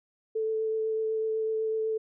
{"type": "tone with vibrato", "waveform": "sine", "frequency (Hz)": 440, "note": "A4", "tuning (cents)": 0, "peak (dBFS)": -26, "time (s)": [0.35, 1.98], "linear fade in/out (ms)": 10, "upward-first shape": "triangle", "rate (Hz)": 8, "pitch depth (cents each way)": 12, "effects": []}